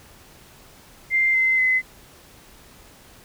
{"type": "tone with pitch steps", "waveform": "sine", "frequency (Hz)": [2093, 2065, 2038], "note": ["C7", "C7", "C7"], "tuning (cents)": [0, -23, -46], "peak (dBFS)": -16, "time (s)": [1.1, 1.82], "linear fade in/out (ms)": 50, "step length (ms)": 240, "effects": ["pink hiss -49 dBFS RMS until 3.24 s"]}